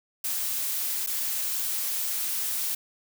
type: noise with dropouts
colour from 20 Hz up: blue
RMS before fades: -29 dBFS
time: 0.24-2.75 s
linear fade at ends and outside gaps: 5 ms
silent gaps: 1.064-1.071 s
effects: none